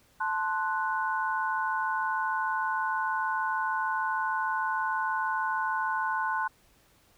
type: chord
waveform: sine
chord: F# diminished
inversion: first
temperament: equal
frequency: 880 / 1046.5 / 1480 Hz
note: A5 / C6 / F#6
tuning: 0 / 0 / 0 cents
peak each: -31 dBFS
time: 0.2-6.48 s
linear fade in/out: 10 ms
effects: pink hiss -63 dBFS RMS until 7.17 s